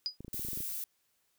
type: tone with exponential decay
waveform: sine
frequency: 4932 Hz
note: D#8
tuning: 16 cents flat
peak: -27 dBFS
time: 0.06-0.17 s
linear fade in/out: 0 ms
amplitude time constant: 22 ms
type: clicks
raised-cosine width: 3 ms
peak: -32 dBFS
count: 10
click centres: 0.206 / 0.247 / 0.281 / 0.344 / 0.395 / 0.449 / 0.486 / 0.532 / 0.574 / 0.605 s
type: noise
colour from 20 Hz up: violet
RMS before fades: -38 dBFS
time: 0.33-0.84 s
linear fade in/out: 2 ms
effects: white hiss -75 dBFS RMS until 1.38 s